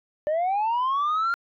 sine linear sweep, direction up, 587.3 to 1405 Hz, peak -19 dBFS, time 0.27-1.34 s, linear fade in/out 0 ms, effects tanh soft clip ceiling -20 dBFS

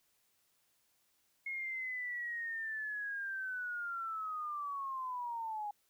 sine linear sweep, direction down, 2164 to 818 Hz, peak -37 dBFS, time 1.46-5.71 s, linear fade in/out 5 ms, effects white hiss -75 dBFS RMS until 5.89 s

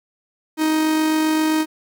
45% pulse tone with amplitude modulation, 312.9 Hz, D#4, 10 cents sharp, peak -15 dBFS, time 0.57-1.66 s, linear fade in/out 50 ms, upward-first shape sine, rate 47.6 Hz, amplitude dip 25%, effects 9-bit

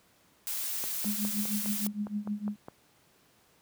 blue noise, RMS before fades -34 dBFS, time 0.47-1.87 s, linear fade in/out 0 ms
click train, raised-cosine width 1 ms, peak -27 dBFS, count 10, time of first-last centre 0.84-2.684 s, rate 4.88 Hz
sine tone with tremolo, 207.7 Hz, G#3, in tune, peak -27 dBFS, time 1.05-2.56 s, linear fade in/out 5 ms, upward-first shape triangle, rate 6.5 Hz, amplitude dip 95%
effects pink hiss -64 dBFS RMS until 3.61 s + high-pass 100 Hz 12 dB/octave

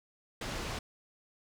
pink low-pass noise, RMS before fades -38 dBFS, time 0.41-0.79 s, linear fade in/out 5 ms, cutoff 6200 Hz, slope 12 dB/octave, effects none

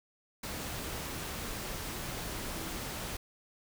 sine tone in noise, 325.2 Hz, E4, 23 cents flat, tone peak -45 dBFS, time 2.56-2.76 s, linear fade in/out 5 ms, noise pink, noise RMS -39 dBFS, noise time 0.43-3.17 s, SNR -9 dB, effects none

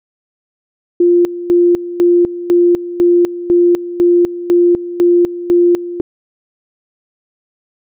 sine tone with tremolo, 349.2 Hz, F4, in tune, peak -6 dBFS, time 1-6.01 s, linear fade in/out 5 ms, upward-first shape square, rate 2 Hz, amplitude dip 80%, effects none

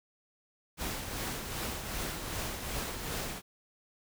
pink noise with tremolo, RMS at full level -35 dBFS, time 0.77-3.42 s, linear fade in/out 50 ms, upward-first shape triangle, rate 2.6 Hz, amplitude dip 50%, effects none

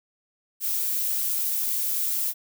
violet noise, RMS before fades -26 dBFS, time 0.6-2.34 s, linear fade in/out 50 ms, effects none

